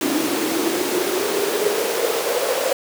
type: noise with high-pass filter sweep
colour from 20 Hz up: pink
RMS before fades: -21 dBFS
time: 0.01-2.73 s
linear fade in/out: 2 ms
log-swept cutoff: 290 to 530 Hz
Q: 7
effects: none